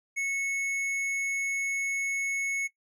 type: tone with tanh clipping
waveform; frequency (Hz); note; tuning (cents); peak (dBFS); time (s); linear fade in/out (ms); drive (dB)
sine; 2200; C#7; -14; -29; 0.16-2.68; 20; 10
effects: noise-tail reverb RT60 0.1 s tail -18 dB re dry